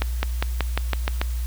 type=accelerating click train; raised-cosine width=0.3 ms; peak=-6 dBFS; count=8; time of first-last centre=0.02-1.215 s; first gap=210 ms; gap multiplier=0.93; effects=added 60 Hz sine -23 dBFS peak until 1.46 s + white hiss -43 dBFS RMS until 1.46 s